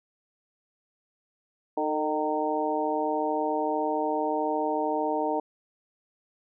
harmonic tone with a mistuned harmonic, 153.6 Hz, D#3, 22 cents flat, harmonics 2 / 3 / 4 / 5 / 6, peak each -31 / -31 / -31 / -31 / -31 dBFS, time 1.77-5.4 s, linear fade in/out 5 ms, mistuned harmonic 3, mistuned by -42 cents, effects none

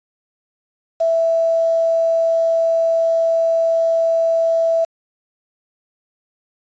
sine tone with quantisation, 659.3 Hz, E5, in tune, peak -13 dBFS, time 1-4.85 s, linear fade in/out 10 ms, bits 6, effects resampled to 16000 Hz

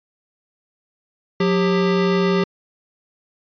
square tone pair together, 180.64 / 395.8 Hz, F#3 / G4, -41 / +17 cents, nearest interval octave + major second, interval 1358 cents, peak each -19 / -19 dBFS, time 1.4-2.44 s, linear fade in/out 5 ms, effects resampled to 11025 Hz

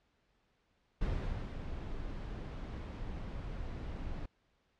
brown noise with ADSR envelope, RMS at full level -34 dBFS, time 1.01-4.26 s, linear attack 6 ms, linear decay 490 ms, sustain -7 dB, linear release 6 ms, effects pink hiss -75 dBFS RMS until 4.79 s + low-pass 4000 Hz 12 dB/octave

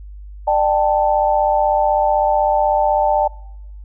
sine chord, D suspended fourth, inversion none, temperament equal with one note detuned, 599 / 784 / 880 Hz, D5 / G5 / A5, +34 / 0 / 0 cents, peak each -17 dBFS, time 0.47-3.28 s, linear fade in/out 10 ms, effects noise-tail reverb RT60 0.9 s tail -24 dB re dry + added 50 Hz sine -32 dBFS peak until 3.84 s

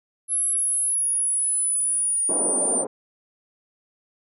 sine linear sweep, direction down, 11000 to 9110 Hz, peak -20 dBFS, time 0.28-2.85 s, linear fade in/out 50 ms
pink band-pass noise, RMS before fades -29 dBFS, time 2.29-2.87 s, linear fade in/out 5 ms, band 260 to 790 Hz, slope 24 dB/octave
effects none

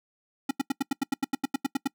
square tone bursts, 273.4 Hz, C#4, 24 cents flat, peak -23 dBFS, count 14, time 0.49-1.875 s, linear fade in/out 5 ms, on 20 ms, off 85 ms, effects noise-tail reverb RT60 0.1 s tail -24 dB re dry

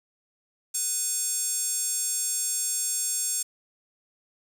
square tone with high-pass filter, 500 Hz, B4, 21 cents sharp, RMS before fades -28 dBFS, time 0.74-3.43 s, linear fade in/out 10 ms, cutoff 7600 Hz, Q 3.6, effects 8-bit

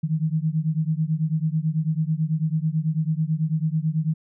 sine beating tone pair, 153.9 / 163 Hz, D#3 / E3, -19 / -19 cents, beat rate 9.1 Hz, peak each -23 / -24 dBFS, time 0.03-4.14 s, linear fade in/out 10 ms, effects none

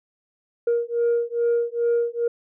sine beating tone pair, 470 / 472.4 Hz, A#4 / A#4, +14 / +23 cents, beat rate 2.4 Hz, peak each -21 / -21 dBFS, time 0.67-2.28 s, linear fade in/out 5 ms, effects tanh soft clip ceiling -15 dBFS

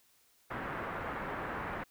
white low-pass noise, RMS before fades -39 dBFS, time 0.5-1.84 s, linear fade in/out 10 ms, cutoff 1700 Hz, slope 24 dB/octave, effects white hiss -68 dBFS RMS until 1.9 s

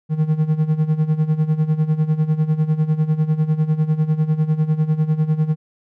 triangle tone with tremolo, 155.56 Hz, D#3, in tune, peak -10 dBFS, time 0.09-5.56 s, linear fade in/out 50 ms, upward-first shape sine, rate 10 Hz, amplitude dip 80%, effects none

